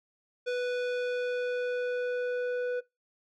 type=tone with low-pass filter sweep; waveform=square; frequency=493.9 Hz; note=B4; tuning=in tune; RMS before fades=-31 dBFS; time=0.46-2.81 s; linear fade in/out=20 ms; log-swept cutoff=4000 to 1400 Hz; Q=0.85; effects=noise-tail reverb RT60 0.2 s tail -21 dB re dry